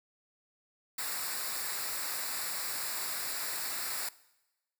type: noise with comb filter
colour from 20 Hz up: white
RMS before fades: -36 dBFS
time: 0.98-4.09 s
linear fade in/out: 5 ms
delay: 0.32 ms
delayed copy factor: -0.7
effects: noise-tail reverb RT60 1.0 s tail -20 dB re dry